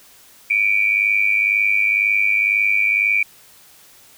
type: tone pair together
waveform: sine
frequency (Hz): 2298 / 2400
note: D7 / D7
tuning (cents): -38 / +37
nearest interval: minor second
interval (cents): 75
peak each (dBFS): -17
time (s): 0.5-3.23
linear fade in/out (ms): 5
effects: white hiss -48 dBFS RMS until 4.17 s